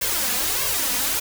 white noise with flanger, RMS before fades -23 dBFS, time 0.01-1.2 s, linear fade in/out 10 ms, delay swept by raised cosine 1.8 to 4.1 ms, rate 1.6 Hz, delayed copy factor +0.9, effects none

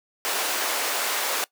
pink high-pass noise, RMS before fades -26 dBFS, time 0.25-1.44 s, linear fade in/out 0 ms, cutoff 540 Hz, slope 12 dB/octave, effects noise-tail reverb RT60 0.1 s tail -21 dB re dry + high-pass 300 Hz 12 dB/octave

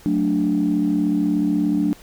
sine chord, D major, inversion first, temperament just, 183.54 / 220.2 / 293.7 Hz, F#3 / A3 / D4, -14 / +2 / 0 cents, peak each -22 / -22 / -18 dBFS, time 0.06-1.93 s, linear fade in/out 0 ms, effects tanh soft clip ceiling -10 dBFS + pink hiss -47 dBFS RMS until 2.02 s

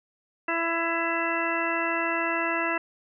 harmonic tone, 333.5 Hz, E4, 20 cents sharp, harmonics 1 / 2 / 3 / 4 / 5 / 6 / 8, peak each -32 / -32 / -32 / -32 / -32 / -32 / -32 dBFS, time 0.48-2.78 s, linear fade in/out 5 ms, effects none

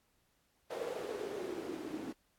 white noise with band-pass filter sweep, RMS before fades -41 dBFS, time 0.7-2.13 s, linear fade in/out 10 ms, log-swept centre 520 to 280 Hz, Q 5.6, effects pink hiss -75 dBFS RMS until 2.38 s + AAC 64 kbps

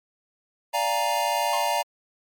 square chord, Bb dominant seventh, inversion first, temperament equal, 587.3 / 698.5 / 830.6 / 932.3 Hz, D5 / F5 / Ab5 / Bb5, 0 / 0 / 0 / 0 cents, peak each -30 / -29 / -30 / -26 dBFS, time 0.73-1.83 s, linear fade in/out 20 ms
40% pulse tone with exponential decay, 1065 Hz, C6, 30 cents sharp, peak -27 dBFS, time 1.53-1.81 s, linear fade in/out 2 ms, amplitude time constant 59 ms
effects MP3 96 kbps

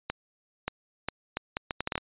accelerating click train, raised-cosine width 0.3 ms, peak -13 dBFS, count 11, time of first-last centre 0.1-1.979 s, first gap 580 ms, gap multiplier 0.7, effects resampled to 8000 Hz

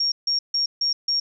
sine tone bursts, 5550 Hz, F8, 12 cents flat, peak -19 dBFS, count 5, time 0-1.2 s, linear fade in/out 5 ms, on 120 ms, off 150 ms, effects none

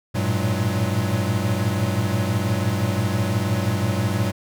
square tone cluster, 98.5 / 111.5 / 117.4 / 186.8 / 209.7 Hz, G2 / A2 / A#2 / F#3 / G#3, +9 / +23 / +13 / +17 / +17 cents, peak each -25 / -28 / -26 / -28 / -31 dBFS, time 0.14-4.32 s, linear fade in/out 20 ms, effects none

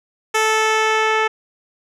10% pulse tone with low-pass filter sweep, 437.8 Hz, A4, 9 cents flat, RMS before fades -17 dBFS, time 0.34-1.28 s, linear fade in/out 10 ms, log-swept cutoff 9900 to 2900 Hz, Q 0.73, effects none

